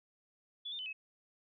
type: tone with pitch steps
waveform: sine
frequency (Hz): 3433 / 3609 / 3024 / 2573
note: A7 / A7 / F#7 / E7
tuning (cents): -43 / +43 / +37 / -43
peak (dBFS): -39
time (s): 0.65-0.93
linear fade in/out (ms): 10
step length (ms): 70
effects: none